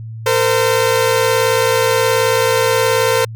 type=tone pair together; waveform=sawtooth; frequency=456 / 514.7 Hz; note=A#4 / C5; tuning=-38 / -29 cents; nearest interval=major second; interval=209 cents; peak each=-11 dBFS; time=0.26-3.25 s; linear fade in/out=5 ms; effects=added 112 Hz sine -26 dBFS peak until 3.35 s